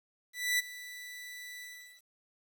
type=tone with ADSR envelope; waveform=sawtooth; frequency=1975.5 Hz; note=B6; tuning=in tune; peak=-22 dBFS; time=0.33-2.05 s; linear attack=260 ms; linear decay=19 ms; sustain=-18 dB; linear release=430 ms; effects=10-bit